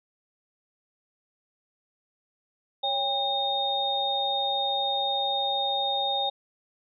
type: tone cluster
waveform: sine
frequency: 554 / 803 / 3693 Hz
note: C#5 / G5 / A#7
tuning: -1 / +41 / -17 cents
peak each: -33 / -28 / -27 dBFS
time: 2.83-6.3 s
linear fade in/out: 10 ms
effects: none